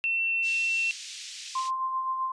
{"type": "tone", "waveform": "sine", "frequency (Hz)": 2698, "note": "E7", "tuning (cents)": 40, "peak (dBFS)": -24, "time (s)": [0.04, 0.91], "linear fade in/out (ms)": 0}
{"type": "band-pass noise", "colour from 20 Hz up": "white", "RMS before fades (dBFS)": -41, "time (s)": [0.42, 1.71], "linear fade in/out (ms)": 50, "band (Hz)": [2400, 6800], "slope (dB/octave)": 24}
{"type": "tone with tremolo", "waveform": "sine", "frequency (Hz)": 1046.5, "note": "C6", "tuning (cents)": 0, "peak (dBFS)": -25, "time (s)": [1.55, 2.32], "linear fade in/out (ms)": 5, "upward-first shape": "sine", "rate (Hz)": 7.7, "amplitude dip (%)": 40}
{"effects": ["resampled to 22050 Hz"]}